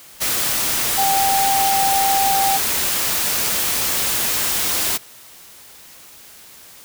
sine tone in noise, 784 Hz, G5, in tune, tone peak -16 dBFS, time 0.97-2.58 s, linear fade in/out 20 ms, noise white, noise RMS -20 dBFS, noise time 0.2-4.98 s, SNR +1 dB, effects white hiss -43 dBFS RMS until 6.84 s

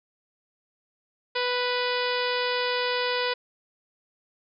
harmonic tone, 493.9 Hz, B4, in tune, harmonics 1 / 2 / 3 / 4 / 5 / 6 / 7 / 8 / 9 / 10, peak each -28 / -31 / -33 / -34 / -35 / -36 / -36 / -37 / -38 / -38 dBFS, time 1.35-3.34 s, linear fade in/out 10 ms, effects none

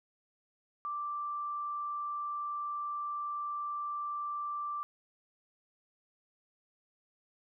sine tone, 1174.7 Hz, D6, in tune, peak -34 dBFS, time 0.85-4.83 s, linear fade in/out 0 ms, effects none

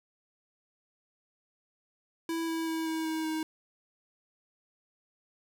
square tone with pitch steps, 329.6 / 326.8 / 323.9 / 321.1 / 318.4 / 315.6 Hz, E4 / E4 / E4 / E4 / D#4 / D#4, 0 / -15 / -30 / -45 / +40 / +25 cents, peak -31 dBFS, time 2.29-3.43 s, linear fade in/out 2 ms, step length 190 ms, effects none

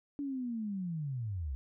sine linear sweep, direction down, 289.6 to 61.8 Hz, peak -34 dBFS, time 0.19-1.55 s, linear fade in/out 0 ms, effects none

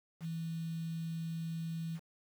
sine tone with quantisation, 164.1 Hz, E3, 8 cents flat, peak -36 dBFS, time 0.2-2 s, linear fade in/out 50 ms, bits 9, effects none

